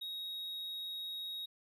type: tone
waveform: triangle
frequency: 3777 Hz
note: A#7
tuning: 22 cents sharp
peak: -38 dBFS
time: 0.01-1.46 s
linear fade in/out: 10 ms
effects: none